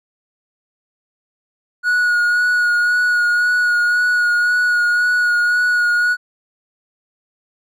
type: tone with vibrato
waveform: triangle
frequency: 1453 Hz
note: F#6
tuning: 32 cents flat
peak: -11 dBFS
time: 1.83-6.17 s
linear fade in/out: 50 ms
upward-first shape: sine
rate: 1.9 Hz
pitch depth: 18 cents each way
effects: none